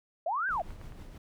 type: linear two-way sweep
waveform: sine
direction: up then down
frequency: 608 to 1623 to 608 Hz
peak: -28 dBFS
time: 0.26-0.62 s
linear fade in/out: 5 ms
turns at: 0.48 s
type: click train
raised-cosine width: 0.5 ms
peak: -36 dBFS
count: 5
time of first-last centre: 0.49-0.922 s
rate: 9.26 Hz
type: noise with tremolo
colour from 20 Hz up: brown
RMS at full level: -43 dBFS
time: 0.5-1.18 s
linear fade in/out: 5 ms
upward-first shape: triangle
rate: 6.3 Hz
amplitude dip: 45%
effects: none